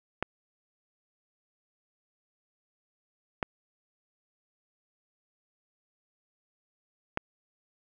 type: clicks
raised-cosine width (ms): 0.5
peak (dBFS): -13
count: 3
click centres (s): 0.226 / 3.428 / 7.174
effects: none